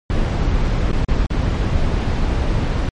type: noise with dropouts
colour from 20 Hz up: brown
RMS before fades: -17 dBFS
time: 0.1-2.89 s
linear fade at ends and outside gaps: 1 ms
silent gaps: 0.916-0.929 / 1.048-1.085 / 1.262-1.303 s
effects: low-pass 5000 Hz 12 dB/octave + MP3 48 kbps